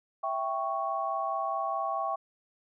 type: chord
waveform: sine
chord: C# diminished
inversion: first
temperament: equal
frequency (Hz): 659.3 / 784 / 1108.7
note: E5 / G5 / C#6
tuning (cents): 0 / 0 / 0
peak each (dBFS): -34 / -33 / -32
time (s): 0.23-2.16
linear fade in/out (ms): 10
effects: none